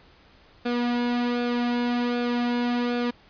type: tone with flanger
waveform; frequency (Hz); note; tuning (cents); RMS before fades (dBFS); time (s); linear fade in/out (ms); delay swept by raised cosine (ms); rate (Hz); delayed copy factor
sawtooth; 241.8; B3; -36; -25; 0.65-3.11; 10; 0.99 to 2.59; 1.3; -0.6
effects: pink hiss -55 dBFS RMS until 3.29 s + resampled to 11025 Hz